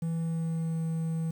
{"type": "tone with pitch glide", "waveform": "triangle", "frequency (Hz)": [164.81, 162.63], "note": ["E3", "E3"], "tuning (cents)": [0, -23], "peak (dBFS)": -26, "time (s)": [0.02, 1.31], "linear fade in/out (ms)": 5, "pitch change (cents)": -23, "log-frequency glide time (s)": [0.13, 0.83], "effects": ["9-bit"]}